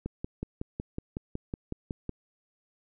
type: click train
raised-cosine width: 3 ms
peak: -20 dBFS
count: 12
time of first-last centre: 0.06-2.093 s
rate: 5.41 Hz
effects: none